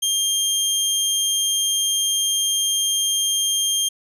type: tone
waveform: 20% pulse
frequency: 3200 Hz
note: G7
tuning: 35 cents sharp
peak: -13 dBFS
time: 0.02-3.89 s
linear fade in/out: 10 ms
effects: resampled to 32000 Hz